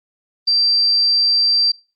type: tone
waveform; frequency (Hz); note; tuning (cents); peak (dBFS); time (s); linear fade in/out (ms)
sine; 4699; D8; 0; -12; 0.47-1.72; 10
effects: noise-tail reverb RT60 0.3 s tail -22 dB re dry + Opus 24 kbps